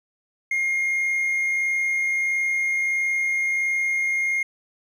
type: tone with amplitude modulation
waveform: triangle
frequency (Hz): 2132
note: C7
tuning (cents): +32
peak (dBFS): -17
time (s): 0.51-4.43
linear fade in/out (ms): 5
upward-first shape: sine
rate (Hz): 61.5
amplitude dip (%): 25
effects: tanh soft clip ceiling -13 dBFS